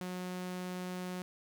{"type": "tone", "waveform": "sawtooth", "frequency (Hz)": 181.8, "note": "F#3", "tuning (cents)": -30, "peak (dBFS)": -34, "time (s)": [0.01, 1.22], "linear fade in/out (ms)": 0, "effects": []}